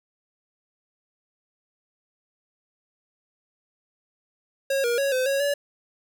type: tone with pitch steps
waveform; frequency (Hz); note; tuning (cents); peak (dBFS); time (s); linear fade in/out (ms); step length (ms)
square; 545 / 475.4 / 554 / 513 / 551 / 571; C#5 / A#4 / C#5 / C5 / C#5 / D5; -29 / +34 / -1 / -34 / -11 / -49; -22; 4.7-5.54; 5; 140
effects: none